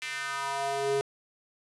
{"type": "tone with high-pass filter sweep", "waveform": "square", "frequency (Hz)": 138.59, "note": "C#3", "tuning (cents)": 0, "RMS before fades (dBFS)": -31, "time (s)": [0.02, 1.01], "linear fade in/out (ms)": 0, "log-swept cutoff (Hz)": [2300, 350], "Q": 2.9, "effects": ["resampled to 24000 Hz", "8-bit"]}